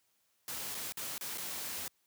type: noise with dropouts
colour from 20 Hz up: white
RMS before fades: -40 dBFS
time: 0.48-1.88 s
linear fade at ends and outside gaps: 1 ms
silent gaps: 0.746-0.75 / 0.923-0.971 / 1.18-1.21 / 1.375-1.381 s
effects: white hiss -75 dBFS RMS until 2.06 s + high-pass 60 Hz 12 dB/octave